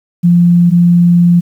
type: tone pair in turn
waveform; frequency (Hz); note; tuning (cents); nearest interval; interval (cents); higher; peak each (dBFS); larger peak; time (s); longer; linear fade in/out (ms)
sine; 173.7 / 173.7; F3 / F3; -9 / -9; unison; 0; neither; -4; neither; 0.23-0.71 / 0.71-1.41; second; 20
effects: 7-bit